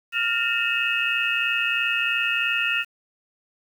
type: tone cluster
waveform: sine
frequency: 1402 / 1826 / 2571 / 2694 / 2834 Hz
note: F6 / A#6 / E7 / E7 / F7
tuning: +6 / -36 / -44 / +37 / +25 cents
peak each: -27 / -28 / -25 / -29 / -28 dBFS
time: 0.12-2.85 s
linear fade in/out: 50 ms
effects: 8-bit